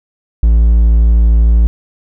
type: tone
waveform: triangle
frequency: 56.4 Hz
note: A1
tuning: 44 cents sharp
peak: -3 dBFS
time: 0.43-1.67 s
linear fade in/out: 0 ms
effects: none